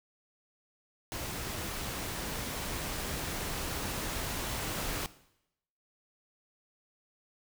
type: noise with level ramp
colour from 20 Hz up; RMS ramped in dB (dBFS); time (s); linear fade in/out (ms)
pink; -38 to -35; 1.12-5.06; 0
effects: noise-tail reverb RT60 0.8 s tail -17 dB re dry